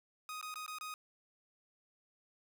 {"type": "tone with dropouts", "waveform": "sawtooth", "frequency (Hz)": 1249, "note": "D#6", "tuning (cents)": 6, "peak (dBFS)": -38, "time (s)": [0.29, 0.94], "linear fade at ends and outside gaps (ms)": 1, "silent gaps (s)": [[0.413, 0.427], [0.541, 0.557], [0.663, 0.679], [0.785, 0.81]], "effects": ["12-bit"]}